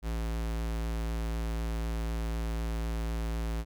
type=tone; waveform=square; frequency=56 Hz; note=A1; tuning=31 cents sharp; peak=-31 dBFS; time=0.02-3.65 s; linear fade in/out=50 ms; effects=none